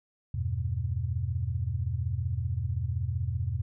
sine chord, E minor, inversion none, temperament equal, 82.41 / 98 / 123.47 Hz, E2 / G2 / B2, 0 / 0 / 0 cents, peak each -32 dBFS, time 0.34-3.62 s, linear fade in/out 5 ms, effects none

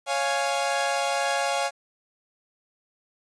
sawtooth chord, Db major, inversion none, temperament equal, 554.4 / 698.5 / 830.6 Hz, Db5 / F5 / Ab5, 0 / 0 / 0 cents, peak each -24 dBFS, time 0.06-1.71 s, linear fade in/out 50 ms, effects resampled to 22050 Hz + 9-bit

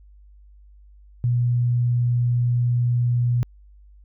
sine tone, 121.3 Hz, B2, 31 cents flat, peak -17 dBFS, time 1.24-3.43 s, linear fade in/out 0 ms, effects added 50 Hz sine -46 dBFS peak until 4.04 s

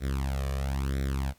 sawtooth tone with flanger, 67.7 Hz, C#2, 40 cents flat, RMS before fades -29 dBFS, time 0-1.34 s, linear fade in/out 50 ms, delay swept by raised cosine 0.52 to 1.72 ms, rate 1 Hz, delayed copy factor +0.95, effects pink hiss -63 dBFS RMS until 1.38 s + MP3 96 kbps

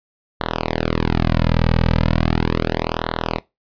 sawtooth tone with flanger, 40.71 Hz, E1, 21 cents flat, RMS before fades -19 dBFS, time 0.4-3.39 s, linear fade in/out 10 ms, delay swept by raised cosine 0.4 to 2.9 ms, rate 0.37 Hz, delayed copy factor -0.95, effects noise-tail reverb RT60 0.2 s tail -19 dB re dry + resampled to 11025 Hz

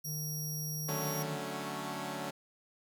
triangle tone with pitch glide, 153.1 to 154.25 Hz, D#3 to D#3, -28 to -15 cents, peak -36 dBFS, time 0.04-1.38 s, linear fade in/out 50 ms, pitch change +13 cents, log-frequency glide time 0.29-1.15 s
20% pulse tone, 5660 Hz, F8, 22 cents sharp, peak -33 dBFS, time 0.04-1.23 s, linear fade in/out 10 ms
10% pulse chord, D major seventh, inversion none, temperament equal, 146.83 / 185 / 220 / 277.2 Hz, D3 / F#3 / A3 / C#4, 0 / 0 / 0 / 0 cents, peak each -34 dBFS, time 0.88-2.31 s, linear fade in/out 10 ms
effects none

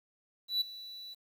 triangle tone with ADSR envelope, 3951 Hz, B7, in tune, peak -24 dBFS, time 0.48-1.15 s, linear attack 130 ms, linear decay 12 ms, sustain -18 dB, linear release 22 ms, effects 10-bit

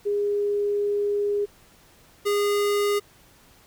sine / square tone pair in turn, 409.4 / 409.4 Hz, G#4 / G#4, -25 / -25 cents, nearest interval unison, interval 0 cents, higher neither, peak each -21 dBFS, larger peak neither, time 0.05-1.46 / 2.25-3 s, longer first, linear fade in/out 20 ms, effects pink hiss -55 dBFS RMS until 3.66 s

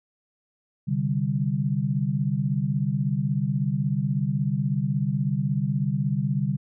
sine chord, C suspended second, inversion none, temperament just, 130.81 / 147.16 / 196.22 Hz, C3 / D3 / G3, 0 / +4 / +2 cents, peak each -27 / -25 / -27 dBFS, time 0.87-6.57 s, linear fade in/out 20 ms, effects none

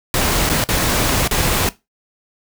pink noise with dropouts, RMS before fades -17 dBFS, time 0.14-1.69 s, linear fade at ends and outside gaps 1 ms, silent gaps 0.492-0.498 / 0.64-0.688 / 1.276-1.311 s, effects noise-tail reverb RT60 0.2 s tail -17 dB re dry

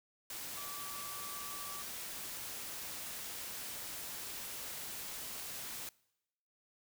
sine tone in noise, 1156 Hz, D6, 28 cents flat, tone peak -48 dBFS, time 0.57-1.82 s, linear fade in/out 2 ms, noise white, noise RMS -44 dBFS, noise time 0.3-5.89 s, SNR -7 dB, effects noise-tail reverb RT60 0.9 s tail -24 dB re dry

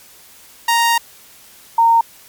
sawtooth / sine tone pair in turn, 932.3 / 920 Hz, A#5 / A#5, 0 / -23 cents, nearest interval unison, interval 23 cents, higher first, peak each -8 dBFS, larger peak neither, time 0.68-0.98 / 1.78-2.01 s, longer first, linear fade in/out 5 ms, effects white hiss -44 dBFS RMS until 2.28 s + MP3 96 kbps

